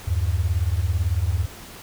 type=beating tone pair; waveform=sine; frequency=77.78 / 95.78 Hz; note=D#2 / G2; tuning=0 / -40 cents; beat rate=18 Hz; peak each=-22 dBFS; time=0.07-1.46 s; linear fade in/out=10 ms; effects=pink hiss -41 dBFS RMS until 1.82 s